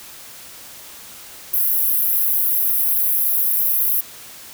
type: high-pass noise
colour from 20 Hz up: pink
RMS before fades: -18 dBFS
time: 1.53-4.01 s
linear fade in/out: 10 ms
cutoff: 11000 Hz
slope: 96 dB/octave
effects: white hiss -39 dBFS RMS until 4.53 s